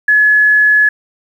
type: tone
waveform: sine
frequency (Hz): 1702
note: G#6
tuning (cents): +42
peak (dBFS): -6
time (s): 0.08-0.89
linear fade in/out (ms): 5
effects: 7-bit